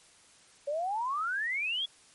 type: exponential sweep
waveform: sine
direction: up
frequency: 554.4 to 3430 Hz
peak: -29 dBFS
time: 0.67-1.86 s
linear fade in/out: 10 ms
effects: white hiss -59 dBFS RMS until 2.14 s + MP3 48 kbps